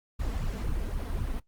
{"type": "noise with flanger", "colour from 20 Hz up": "brown", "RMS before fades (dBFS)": -31, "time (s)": [0.19, 1.4], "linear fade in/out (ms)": 10, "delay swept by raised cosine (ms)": [0.67, 4.57], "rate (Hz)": 3.9, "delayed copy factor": 0.85, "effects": ["noise-tail reverb RT60 0.1 s tail -18 dB re dry", "Opus 48 kbps"]}